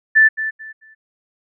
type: tone with echo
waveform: sine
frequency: 1760 Hz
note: A6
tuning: in tune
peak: -7 dBFS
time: 0.15-0.29 s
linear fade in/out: 20 ms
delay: 220 ms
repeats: 3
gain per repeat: -12 dB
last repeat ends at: 0.95 s
effects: none